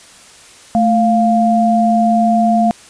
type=tone pair together; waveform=sine; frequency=220 / 698.5 Hz; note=A3 / F5; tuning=0 / 0 cents; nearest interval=octave + minor sixth; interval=2000 cents; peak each=-12 / -12 dBFS; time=0.75-2.71 s; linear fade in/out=0 ms; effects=white hiss -41 dBFS RMS until 2.89 s + resampled to 22050 Hz